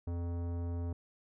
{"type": "tone with tanh clipping", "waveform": "sine", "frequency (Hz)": 86, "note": "F2", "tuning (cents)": -26, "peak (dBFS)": -36, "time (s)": [0.07, 0.93], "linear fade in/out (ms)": 5, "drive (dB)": 17, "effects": []}